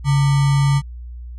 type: tone with sample-and-hold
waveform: sine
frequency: 140.1 Hz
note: C#3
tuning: 19 cents sharp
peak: -12 dBFS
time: 0.04-0.82 s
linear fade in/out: 50 ms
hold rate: 1050 Hz
effects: added 60 Hz sine -30 dBFS peak until 1.38 s + resampled to 24000 Hz